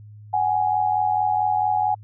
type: tone pair together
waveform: sine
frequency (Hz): 747.5 / 832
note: F#5 / G#5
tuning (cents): +17 / +3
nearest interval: major second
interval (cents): 186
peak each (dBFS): -22 / -20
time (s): 0.33-1.95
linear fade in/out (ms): 10
effects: added 105 Hz sine -40 dBFS peak until 2.03 s